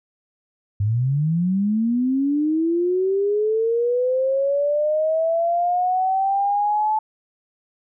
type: linear sweep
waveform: sine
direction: up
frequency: 98 to 870 Hz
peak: -17 dBFS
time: 0.8-6.99 s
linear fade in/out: 5 ms
effects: none